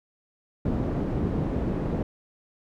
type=low-pass noise; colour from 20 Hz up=white; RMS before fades=-27 dBFS; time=0.65-2.03 s; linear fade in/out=5 ms; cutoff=280 Hz; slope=12 dB/octave; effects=none